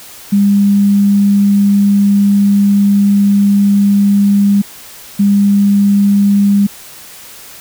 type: tone pair in turn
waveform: sine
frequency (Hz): 201.2 / 201.2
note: G3 / G3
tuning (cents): +45 / +45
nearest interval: unison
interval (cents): 0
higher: neither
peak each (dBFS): -6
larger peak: neither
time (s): 0.32-4.62 / 5.19-6.67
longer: first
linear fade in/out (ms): 10
effects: white hiss -34 dBFS RMS until 7.6 s